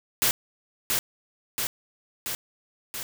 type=noise with echo; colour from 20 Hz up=white; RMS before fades=-22 dBFS; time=0.22-0.31 s; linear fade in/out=0 ms; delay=680 ms; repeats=4; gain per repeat=-3 dB; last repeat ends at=3.03 s; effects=none